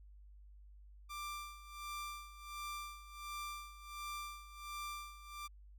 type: tone with tremolo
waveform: sawtooth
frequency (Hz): 1182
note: D6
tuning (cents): +11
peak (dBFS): -38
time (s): 1.09-5.48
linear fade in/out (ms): 20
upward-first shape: sine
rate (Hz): 1.4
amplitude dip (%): 80
effects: added 50 Hz sine -55 dBFS peak until 5.78 s